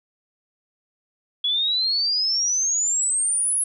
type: exponential sweep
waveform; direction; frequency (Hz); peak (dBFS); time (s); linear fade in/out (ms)
sine; up; 3356 to 10740; -19; 1.44-3.64; 5
effects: none